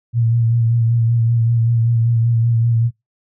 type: tone with vibrato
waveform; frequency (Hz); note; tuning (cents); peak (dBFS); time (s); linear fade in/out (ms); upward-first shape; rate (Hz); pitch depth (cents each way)
sine; 116.1; A#2; -7; -12; 0.13-2.91; 50; sine; 5.2; 34
effects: noise-tail reverb RT60 0.2 s tail -24 dB re dry